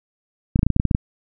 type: clicks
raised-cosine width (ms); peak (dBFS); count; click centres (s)
5; -4; 10; 0.559 / 0.592 / 0.631 / 0.666 / 0.703 / 0.764 / 0.799 / 0.853 / 0.912 / 0.949
effects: none